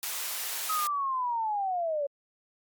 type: high-pass noise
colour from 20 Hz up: white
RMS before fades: -34 dBFS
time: 0.03-0.87 s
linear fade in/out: 0 ms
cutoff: 680 Hz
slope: 12 dB/octave
type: linear sweep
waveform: sine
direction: down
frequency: 1282 to 553 Hz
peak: -27 dBFS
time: 0.69-2.07 s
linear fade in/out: 10 ms
effects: Opus 48 kbps